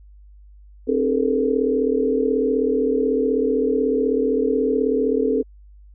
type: tone cluster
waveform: sine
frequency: 264.5 / 303.5 / 404.8 / 440.8 / 479.6 Hz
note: C4 / D#4 / G#4 / A4 / A#4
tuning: +19 / -43 / -44 / +3 / +49 cents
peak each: -22 / -28 / -26 / -20 / -26 dBFS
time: 0.87-5.43 s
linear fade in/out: 20 ms
effects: added 50 Hz sine -43 dBFS peak until 5.94 s